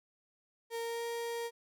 35% pulse tone with pitch glide, 461.9 to 467.3 Hz, A#4 to A#4, -16 to +4 cents, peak -34 dBFS, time 0.7-1.51 s, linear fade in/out 50 ms, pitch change +20 cents, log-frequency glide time 0.8-1.05 s, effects none

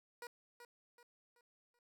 15% pulse tone with echo, 480 Hz, B4, 49 cents flat, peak -40 dBFS, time 0.22-0.27 s, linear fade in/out 2 ms, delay 380 ms, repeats 4, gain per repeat -8 dB, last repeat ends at 1.79 s, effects none

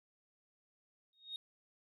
sine tone with exponential growth, 3729 Hz, A#7, in tune, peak -36 dBFS, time 1.13-1.36 s, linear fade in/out 1 ms, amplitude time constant 48 ms, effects tanh soft clip ceiling -36 dBFS

